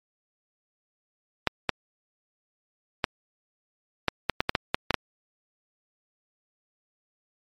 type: clicks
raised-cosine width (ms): 0.3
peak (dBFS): -5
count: 11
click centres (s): 1.473 / 1.693 / 3.042 / 4.083 / 4.297 / 4.405 / 4.494 / 4.552 / 4.745 / 4.907 / 4.943
effects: MP3 64 kbps